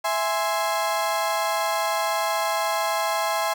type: chord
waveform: 35% pulse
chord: E augmented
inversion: none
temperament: equal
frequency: 659.3 / 830.6 / 1046.5 Hz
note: E5 / G#5 / B#5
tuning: 0 / 0 / 0 cents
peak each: -25 dBFS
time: 0.04-3.54 s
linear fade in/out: 10 ms
effects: none